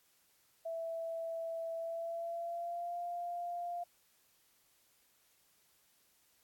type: tone with pitch glide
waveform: sine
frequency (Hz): 660 to 698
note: E5 to F5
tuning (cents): +2 to -1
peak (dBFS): -37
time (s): 0.65-3.84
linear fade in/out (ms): 10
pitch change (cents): +97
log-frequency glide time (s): 1.75-2.98
effects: white hiss -71 dBFS RMS until 6.43 s + AAC 64 kbps